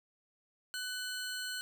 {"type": "tone pair together", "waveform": "30% pulse", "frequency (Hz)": [1500, 4233], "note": ["F#6", "C8"], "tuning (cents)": [23, 19], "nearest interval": "octave + tritone", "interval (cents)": 1796, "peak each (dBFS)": [-36, -39], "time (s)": [0.74, 1.61], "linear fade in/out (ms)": 0, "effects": []}